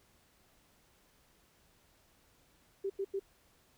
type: tone bursts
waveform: sine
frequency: 392 Hz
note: G4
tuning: in tune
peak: -32 dBFS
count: 3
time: 2.84-3.196 s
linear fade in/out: 10 ms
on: 60 ms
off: 88 ms
effects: pink hiss -68 dBFS RMS until 3.77 s